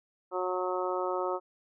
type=harmonic tone; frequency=182.8 Hz; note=F#3; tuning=21 cents flat; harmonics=2 / 3 / 4 / 5 / 6 / 7; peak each=-33 / -34 / -38 / -37 / -39 / -37 dBFS; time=0.31-1.4 s; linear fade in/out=50 ms; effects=none